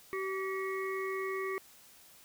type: harmonic tone with a mistuned harmonic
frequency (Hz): 382.9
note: G4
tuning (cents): -41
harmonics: 1 / 3 / 5 / 6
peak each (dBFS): -35 / -40 / -42 / -43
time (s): 0.13-1.58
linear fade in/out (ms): 0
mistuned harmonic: 6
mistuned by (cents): -78
effects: white hiss -58 dBFS RMS until 2.24 s